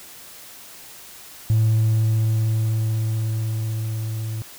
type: tone with level ramp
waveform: triangle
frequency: 110.5 Hz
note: A2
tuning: 8 cents sharp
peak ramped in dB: -11 to -23 dBFS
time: 1.5-4.42 s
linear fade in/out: 0 ms
effects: tanh soft clip ceiling -10 dBFS + white hiss -42 dBFS RMS until 4.58 s